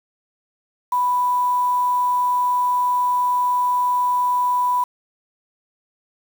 sine tone with quantisation, 989 Hz, B5, 2 cents sharp, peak -16 dBFS, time 0.92-4.84 s, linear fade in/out 5 ms, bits 6, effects none

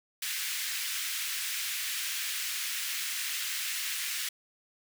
pink high-pass noise, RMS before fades -34 dBFS, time 0.22-4.29 s, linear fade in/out 5 ms, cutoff 1800 Hz, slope 24 dB/octave, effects none

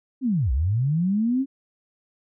sine linear two-way sweep, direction down then up, 277.2 to 57.5 to 277.2 Hz, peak -19 dBFS, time 0.21-1.46 s, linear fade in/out 50 ms, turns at 0.52 s, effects none

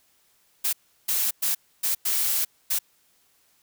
blue noise bursts at uneven times, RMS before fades -24 dBFS, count 6, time 0.64-0.73 / 1.08-1.31 / 1.42-1.55 / 1.83-1.95 / 2.05-2.45 / 2.7-2.79 s, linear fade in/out 10 ms, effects white hiss -64 dBFS RMS until 3.62 s

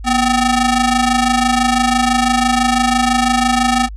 sawtooth ring-modulated tone, 510 Hz, C5, 44 cents flat, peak -5 dBFS, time 0.04-3.89 s, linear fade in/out 50 ms, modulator 268 Hz, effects added 51 Hz sine -26 dBFS peak until 3.96 s + resampled to 24000 Hz

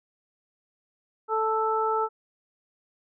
harmonic tone, 440 Hz, A4, in tune, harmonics 1 / 2 / 3, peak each -27 / -27 / -27 dBFS, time 1.28-2.09 s, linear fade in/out 50 ms, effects none

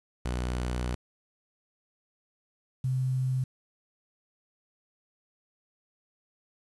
sawtooth / sine tone pair in turn, 61.4 / 129.54 Hz, B1 / C3, -9 / -17 cents, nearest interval octave + minor second, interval 1292 cents, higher second, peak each -25 dBFS, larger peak neither, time 0.25-0.95 / 2.84-3.44 s, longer first, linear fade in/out 5 ms, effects resampled to 24000 Hz + 9-bit

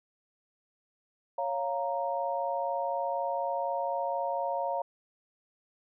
sine chord, Bb minor, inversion first, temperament equal, 554.4 / 698.5 / 932.3 Hz, Db5 / F5 / Bb5, 0 / 0 / 0 cents, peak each -33 dBFS, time 1.38-4.82 s, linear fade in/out 5 ms, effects none

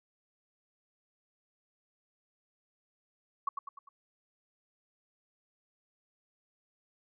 sine tone with echo, 1115 Hz, C#6, 10 cents sharp, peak -27 dBFS, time 3.47-3.49 s, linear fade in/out 5 ms, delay 100 ms, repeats 4, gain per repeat -6 dB, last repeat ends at 3.89 s, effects none

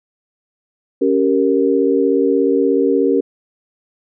sine chord, G diminished, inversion second, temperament equal with one note detuned, 277.2 / 389.5 / 466.2 Hz, Db4 / G4 / Bb4, 0 / -11 / 0 cents, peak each -16 dBFS, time 1.01-3.21 s, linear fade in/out 10 ms, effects none

